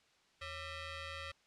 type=ring-modulated tone; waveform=10% pulse; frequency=633 Hz; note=D#5; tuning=30 cents sharp; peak=-31 dBFS; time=0.41-1.32 s; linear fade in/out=10 ms; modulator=715 Hz; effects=white hiss -70 dBFS RMS until 1.46 s + low-pass 5000 Hz 12 dB/octave